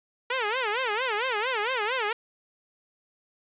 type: tone with vibrato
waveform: 10% pulse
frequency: 466.2 Hz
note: A#4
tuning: in tune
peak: -17 dBFS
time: 0.3-2.13 s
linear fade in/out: 5 ms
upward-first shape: sine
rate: 4.4 Hz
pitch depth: 220 cents each way
effects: resampled to 8000 Hz + 9-bit